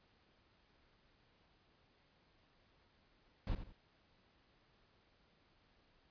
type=noise with echo; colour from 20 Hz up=brown; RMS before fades=-37 dBFS; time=3.47-3.55 s; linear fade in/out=2 ms; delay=87 ms; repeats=2; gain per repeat=-10 dB; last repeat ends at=3.724 s; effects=pink hiss -72 dBFS RMS until 6.1 s + resampled to 11025 Hz